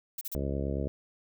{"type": "noise bursts", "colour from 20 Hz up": "violet", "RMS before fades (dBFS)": -36, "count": 3, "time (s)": [0.18, 0.348], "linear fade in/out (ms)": 5, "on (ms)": 32, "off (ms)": 36}
{"type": "harmonic tone", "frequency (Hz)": 69.1, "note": "C#2", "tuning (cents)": -5, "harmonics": [1, 2, 3, 4, 5, 6, 7, 8, 9], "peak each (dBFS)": [-33, -36, -38, -39, -40, -41, -41, -42, -43], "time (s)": [0.35, 0.88], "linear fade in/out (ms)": 0}
{"effects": []}